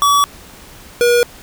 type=tone pair in turn; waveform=square; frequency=1140 / 480.3 Hz; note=C#6 / B4; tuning=+48 / -48 cents; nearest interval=octave + minor third; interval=1496 cents; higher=first; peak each=-10 dBFS; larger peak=neither; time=0.02-0.24 / 1.01-1.23 s; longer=neither; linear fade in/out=0 ms; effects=pink hiss -39 dBFS RMS until 1.42 s